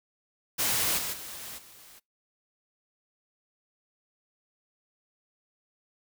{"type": "noise with level steps", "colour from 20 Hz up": "white", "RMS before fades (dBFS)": [-27, -33, -41, -52], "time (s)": [0.58, 2], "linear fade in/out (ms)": 20, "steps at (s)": [0.97, 1.12, 1.57], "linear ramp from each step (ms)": 20, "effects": ["noise-tail reverb RT60 0.2 s tail -26 dB re dry"]}